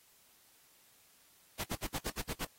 pink noise bursts, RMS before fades -37 dBFS, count 8, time 1.59-2.452 s, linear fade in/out 10 ms, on 50 ms, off 66 ms, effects white hiss -65 dBFS RMS until 2.58 s + AAC 48 kbps

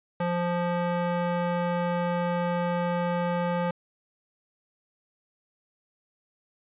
square tone with band-pass filter, 174.61 Hz, F3, in tune, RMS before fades -27 dBFS, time 0.2-3.71 s, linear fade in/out 5 ms, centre 740 Hz, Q 0.71, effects resampled to 8000 Hz

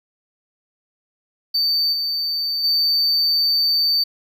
triangle tone with level steps, 4579 Hz, D8, 45 cents flat, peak -15 / -19 / -14 dBFS, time 1.54-4.04 s, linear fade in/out 10 ms, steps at 1.92 / 2.63 s, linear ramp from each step 20 ms, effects none

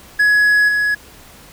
triangle tone with level steps, 1681 Hz, G#6, 20 cents sharp, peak -8 / -12 dBFS, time 0.19-0.95 s, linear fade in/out 10 ms, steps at 0.68 s, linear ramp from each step 10 ms, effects pink hiss -42 dBFS RMS until 1.52 s

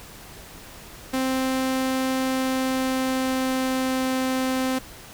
sawtooth tone with pitch glide, 261.6 to 259.9 Hz, C4 to C4, 0 to -11 cents, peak -18 dBFS, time 1.13-4.79 s, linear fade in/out 10 ms, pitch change -11 cents, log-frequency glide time 2.14-4.21 s, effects pink hiss -43 dBFS RMS until 5.13 s

